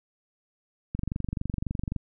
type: click train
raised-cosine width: 5 ms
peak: -17 dBFS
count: 25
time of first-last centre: 0.95-1.963 s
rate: 23.7 Hz
effects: none